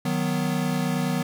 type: chord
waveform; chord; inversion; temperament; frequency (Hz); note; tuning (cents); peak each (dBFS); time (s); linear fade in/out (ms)
square; B major; first; equal; 155.56 / 185 / 246.9; D#3 / F#3 / B3; 0 / 0 / 0; -28; 0.05-1.23; 5
effects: none